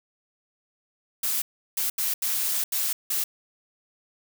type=noise bursts at uneven times; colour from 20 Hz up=blue; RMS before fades=-26 dBFS; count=6; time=1.23-1.42 / 1.77-1.9 / 1.98-2.14 / 2.22-2.64 / 2.72-2.93 / 3.1-3.24 s; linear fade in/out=5 ms; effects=none